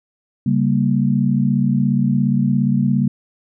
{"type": "chord", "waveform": "sine", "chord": "G diminished", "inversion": "second", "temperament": "equal", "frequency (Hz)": [138.59, 196, 233.1], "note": ["Db3", "G3", "Bb3"], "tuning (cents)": [0, 0, 0], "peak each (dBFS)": -18, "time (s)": [0.46, 3.08], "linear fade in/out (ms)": 5, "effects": []}